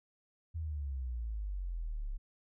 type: exponential sweep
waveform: sine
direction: down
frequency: 83.6 to 33.42 Hz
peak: -35 dBFS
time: 0.54-2.18 s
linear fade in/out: 20 ms
effects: none